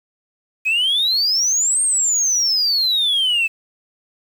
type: exponential two-way sweep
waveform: sine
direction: up then down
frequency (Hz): 2489 to 8700 to 2599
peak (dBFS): -13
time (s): 0.65-3.48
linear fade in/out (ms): 20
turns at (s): 1.82
effects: tanh soft clip ceiling -12 dBFS + 7-bit